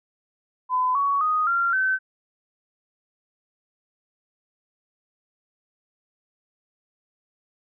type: tone with pitch steps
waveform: sine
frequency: 1011 / 1121.8 / 1244.7 / 1381.1 / 1532.4 Hz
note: B5 / C#6 / D#6 / F6 / G6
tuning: +40 / +20 / 0 / -20 / -40 cents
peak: -19 dBFS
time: 0.69-1.99 s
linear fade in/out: 50 ms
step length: 260 ms
effects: none